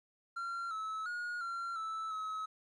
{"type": "tone with pitch steps", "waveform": "triangle", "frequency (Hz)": [1375, 1299, 1440, 1372, 1314, 1284], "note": ["F6", "E6", "F#6", "F6", "E6", "E6"], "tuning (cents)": [-27, -26, -47, -31, -6, -46], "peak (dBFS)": -35, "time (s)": [0.36, 2.46], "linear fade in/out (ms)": 10, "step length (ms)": 350, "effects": ["resampled to 24000 Hz", "12-bit"]}